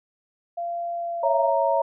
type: tone with pitch glide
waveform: sine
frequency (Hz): 688 to 681.3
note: F5 to F5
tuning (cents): -26 to -43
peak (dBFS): -26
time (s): 0.57-1.5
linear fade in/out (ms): 10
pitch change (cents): -17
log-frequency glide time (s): 0.93-1.26
type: chord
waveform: sine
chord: A# diminished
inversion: first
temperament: equal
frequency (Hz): 554.4 / 659.3 / 932.3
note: C#5 / E5 / A#5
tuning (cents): 0 / 0 / 0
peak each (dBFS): -23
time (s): 1.23-1.82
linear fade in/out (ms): 5
effects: none